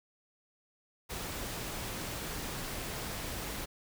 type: noise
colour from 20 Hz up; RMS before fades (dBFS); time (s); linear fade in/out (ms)
pink; -39; 1.09-3.66; 20
effects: none